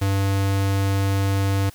square tone, 98 Hz, G2, in tune, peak -19 dBFS, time 0.01-1.7 s, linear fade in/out 10 ms, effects white hiss -49 dBFS RMS until 1.74 s

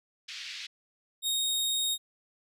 white band-pass noise, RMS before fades -41 dBFS, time 0.28-0.67 s, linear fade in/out 10 ms, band 2000 to 4600 Hz, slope 24 dB/octave
sawtooth tone, 3729 Hz, A#7, in tune, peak -24 dBFS, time 1.22-1.98 s, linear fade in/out 50 ms
effects none

